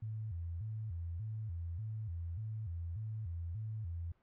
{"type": "tone with vibrato", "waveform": "sine", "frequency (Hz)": 96.2, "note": "G2", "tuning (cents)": -32, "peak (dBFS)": -38, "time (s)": [0.02, 4.12], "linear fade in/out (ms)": 5, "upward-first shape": "square", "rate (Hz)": 1.7, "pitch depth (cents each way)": 220, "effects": ["pink hiss -75 dBFS RMS until 4.22 s", "low-pass 2000 Hz 12 dB/octave"]}